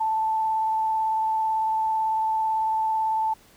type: tone with vibrato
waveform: sine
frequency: 880 Hz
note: A5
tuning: in tune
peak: -21 dBFS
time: 0-3.34 s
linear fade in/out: 10 ms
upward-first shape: sine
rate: 18 Hz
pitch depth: 12 cents each way
effects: pink hiss -55 dBFS RMS until 3.56 s